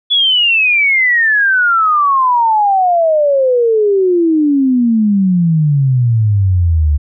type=exponential sweep; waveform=sine; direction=down; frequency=3439 to 71.5 Hz; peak=-8 dBFS; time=0.1-6.98 s; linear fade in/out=20 ms; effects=none